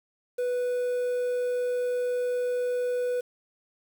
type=tone with quantisation; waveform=triangle; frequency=493.9 Hz; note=B4; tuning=in tune; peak=-23 dBFS; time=0.38-3.21 s; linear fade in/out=10 ms; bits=8; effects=none